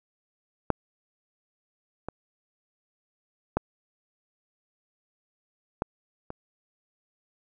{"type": "clicks", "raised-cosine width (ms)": 1, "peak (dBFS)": [-7, -19, -9, -12, -22], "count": 5, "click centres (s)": [0.703, 2.086, 3.57, 5.821, 6.304], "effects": []}